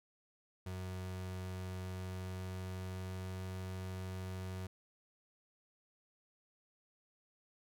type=tone with pitch glide; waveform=35% pulse; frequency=92.5 to 93.2 Hz; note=F#2 to F#2; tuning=0 to +13 cents; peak=-39 dBFS; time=0.66-4.67 s; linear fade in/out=5 ms; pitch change=+13 cents; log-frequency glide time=1.8-3.46 s; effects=none